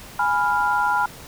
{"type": "chord", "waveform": "sine", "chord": "F diminished", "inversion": "first", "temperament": "equal", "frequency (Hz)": [830.6, 987.8, 1396.9], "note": ["Ab5", "Cb6", "F6"], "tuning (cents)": [0, 0, 0], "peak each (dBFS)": -22, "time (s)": [0.19, 1.06], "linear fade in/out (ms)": 5, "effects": ["pink hiss -41 dBFS RMS until 1.27 s"]}